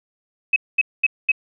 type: tone bursts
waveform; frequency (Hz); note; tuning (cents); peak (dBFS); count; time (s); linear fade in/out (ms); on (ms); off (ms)
sine; 2562; E7; -50; -12; 4; 0.53-1.318; 5; 32; 220
effects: none